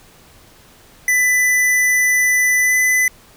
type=tone with pitch glide; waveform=square; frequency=1994 to 2007 Hz; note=B6 to B6; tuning=+16 to +27 cents; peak=-13 dBFS; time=1.08-3.08 s; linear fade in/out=2 ms; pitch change=+11 cents; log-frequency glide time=2.61-2.75 s; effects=pink hiss -47 dBFS RMS until 3.36 s